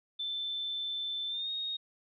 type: tone with pitch glide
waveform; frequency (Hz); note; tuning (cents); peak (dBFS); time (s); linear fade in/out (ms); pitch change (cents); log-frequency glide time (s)
sine; 3535 to 3730; A7 to A#7; +7 to 0; -33; 0.19-1.77; 10; +93; 1.28-1.5
effects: none